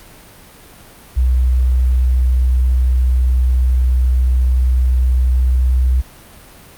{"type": "tone with pitch glide", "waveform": "sine", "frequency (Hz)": [62.9, 63.45], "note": ["B1", "B1"], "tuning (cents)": [32, 47], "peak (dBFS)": -10, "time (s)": [1.16, 6.02], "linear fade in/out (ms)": 20, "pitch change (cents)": 15, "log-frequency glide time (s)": [5.24, 5.71], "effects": ["pink hiss -41 dBFS RMS until 6.77 s", "Opus 48 kbps"]}